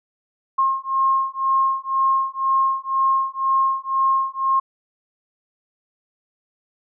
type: beating tone pair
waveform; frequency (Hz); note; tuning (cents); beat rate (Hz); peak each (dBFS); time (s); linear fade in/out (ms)
sine; 1070 / 1072; C6 / C6; +38 / +42; 2; -20; 0.58-4.6; 10
effects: none